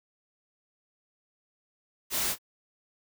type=noise with echo; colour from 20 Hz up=white; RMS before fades=-29 dBFS; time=2.1-2.36 s; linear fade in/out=50 ms; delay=26 ms; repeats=1; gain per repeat=-15 dB; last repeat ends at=2.386 s; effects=none